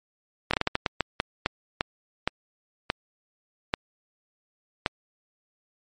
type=slowing click train; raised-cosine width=0.3 ms; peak=-6 dBFS; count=15; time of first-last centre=0.51-4.862 s; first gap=25 ms; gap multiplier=1.34; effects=MP3 48 kbps